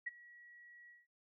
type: tone with ADSR envelope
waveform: sine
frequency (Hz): 1921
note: B6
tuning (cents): -48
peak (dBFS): -35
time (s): 0.06-1.07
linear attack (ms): 12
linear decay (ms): 23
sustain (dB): -21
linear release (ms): 180
effects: none